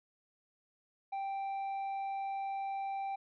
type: tone with tanh clipping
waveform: triangle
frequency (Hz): 784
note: G5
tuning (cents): 0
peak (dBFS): -36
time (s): 1.12-3.16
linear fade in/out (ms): 10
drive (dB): 9
effects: none